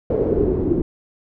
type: noise with low-pass filter sweep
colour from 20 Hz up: pink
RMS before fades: -19 dBFS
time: 0.1-0.82 s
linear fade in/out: 2 ms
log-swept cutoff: 480 to 320 Hz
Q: 4.9
effects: none